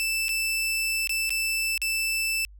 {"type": "tone with dropouts", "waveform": "sawtooth", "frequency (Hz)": 2646, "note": "E7", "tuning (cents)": 6, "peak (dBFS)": -21, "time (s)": [0, 2.45], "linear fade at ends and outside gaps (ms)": 0, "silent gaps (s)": [[0.283, 0.291], [1.073, 1.094], [1.294, 1.305], [1.777, 1.817]], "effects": ["added 50 Hz sine -45 dBFS peak until 2.59 s"]}